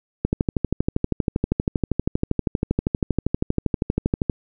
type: click train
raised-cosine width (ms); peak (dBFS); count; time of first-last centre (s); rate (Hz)
3; -6; 52; 0.25-4.298; 12.6
effects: none